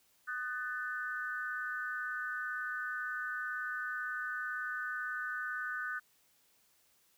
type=tone with amplitude modulation; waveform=sine; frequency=1499 Hz; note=F#6; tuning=22 cents sharp; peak=-31 dBFS; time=0.27-6 s; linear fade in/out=20 ms; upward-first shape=sine; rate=262 Hz; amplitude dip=100%; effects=white hiss -70 dBFS RMS until 7.17 s